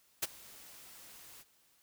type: noise with ADSR envelope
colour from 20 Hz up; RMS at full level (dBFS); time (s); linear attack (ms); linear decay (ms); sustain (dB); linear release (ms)
white; -31; 0.22-1.44; 12; 28; -23; 31
effects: white hiss -69 dBFS RMS until 1.82 s